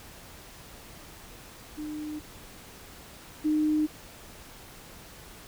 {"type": "tone pair in turn", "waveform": "sine", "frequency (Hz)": [303.1, 305.7], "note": ["D#4", "D#4"], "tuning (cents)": [-45, -30], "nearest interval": "unison", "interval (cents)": 15, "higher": "second", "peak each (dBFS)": [-33, -22], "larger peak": "second", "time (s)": [[1.77, 2.2], [3.44, 3.87]], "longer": "neither", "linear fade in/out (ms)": 20, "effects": ["pink hiss -48 dBFS RMS until 5.47 s"]}